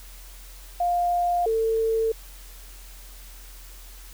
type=tone pair in turn; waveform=sine; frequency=703 / 447.9 Hz; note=F5 / A4; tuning=+11 / +31 cents; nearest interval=minor sixth; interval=780 cents; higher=first; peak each=-20 dBFS; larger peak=neither; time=0.8-1.46 / 1.46-2.12 s; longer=neither; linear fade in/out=5 ms; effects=added 43 Hz sine -42 dBFS peak until 4.13 s + white hiss -48 dBFS RMS until 4.13 s